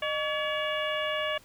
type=harmonic tone with a mistuned harmonic; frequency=568 Hz; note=C#5; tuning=42 cents sharp; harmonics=1 / 2 / 3 / 4 / 5 / 6; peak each=-31 / -35 / -35 / -37 / -35 / -41 dBFS; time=0.02-1.38 s; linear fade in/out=5 ms; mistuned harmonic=1; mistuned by=+130 cents; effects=pink hiss -56 dBFS RMS until 1.44 s